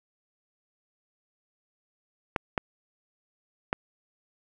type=clicks; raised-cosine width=0.5 ms; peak=-10 dBFS; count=3; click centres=2.362 / 2.578 / 3.729 s; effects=none